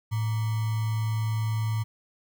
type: tone with sample-and-hold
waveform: sine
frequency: 110 Hz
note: A2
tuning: in tune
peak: -24 dBFS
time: 0.11-1.84 s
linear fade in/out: 20 ms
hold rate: 1050 Hz
effects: none